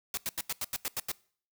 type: noise bursts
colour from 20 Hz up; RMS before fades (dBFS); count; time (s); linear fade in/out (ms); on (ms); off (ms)
white; -33; 9; 0.14-1.117; 2; 33; 85
effects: noise-tail reverb RT60 0.5 s tail -23 dB re dry